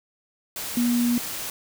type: tone in noise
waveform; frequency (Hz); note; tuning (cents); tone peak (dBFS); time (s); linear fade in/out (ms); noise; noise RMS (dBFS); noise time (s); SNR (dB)
sine; 240.3; B3; -47; -19; 0.77-1.18; 2; white; -32; 0.56-1.5; +10
effects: none